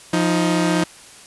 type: tone pair together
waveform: sawtooth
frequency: 174.61 / 314 Hz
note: F3 / D#4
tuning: 0 / +16 cents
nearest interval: minor seventh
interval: 1016 cents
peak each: -15 dBFS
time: 0.13-0.84 s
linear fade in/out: 5 ms
effects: white hiss -43 dBFS RMS until 1.26 s + resampled to 24000 Hz